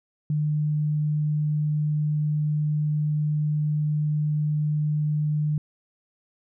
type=tone; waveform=sine; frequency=150.7 Hz; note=D3; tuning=45 cents sharp; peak=-21 dBFS; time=0.3-5.58 s; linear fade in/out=2 ms; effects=none